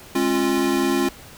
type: chord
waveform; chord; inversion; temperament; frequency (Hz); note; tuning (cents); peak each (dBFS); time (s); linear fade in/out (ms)
square; Db major; second; equal with one note detuned; 207.7 / 270.5 / 349.2; Ab3 / Db4 / F4; 0 / -42 / 0; -28 / -22 / -22; 0.15-1.09; 5
effects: pink hiss -43 dBFS RMS until 1.37 s